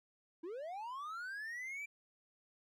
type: linear sweep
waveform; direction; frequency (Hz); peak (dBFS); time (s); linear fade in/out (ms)
triangle; up; 311.1 to 2357; -40; 0.43-1.86; 10
effects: none